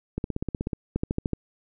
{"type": "two click trains", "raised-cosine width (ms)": 3, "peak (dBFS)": [-15, -12], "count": [10, 6], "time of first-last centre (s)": [[0.18, 0.732], [0.96, 1.333]], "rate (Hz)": [16.3, 13.4], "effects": []}